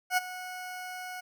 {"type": "tone with ADSR envelope", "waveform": "20% pulse", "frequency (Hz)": 733, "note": "F#5", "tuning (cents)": -16, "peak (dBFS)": -17, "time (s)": [0.1, 1.21], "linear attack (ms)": 72, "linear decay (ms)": 22, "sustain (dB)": -16, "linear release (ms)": 14, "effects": []}